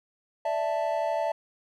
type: chord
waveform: triangle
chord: D suspended second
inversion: none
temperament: equal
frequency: 587.3 / 659.3 / 880 Hz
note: D5 / E5 / A5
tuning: 0 / 0 / 0 cents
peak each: -29 / -26 / -29 dBFS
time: 0.45-1.32 s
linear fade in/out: 5 ms
effects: none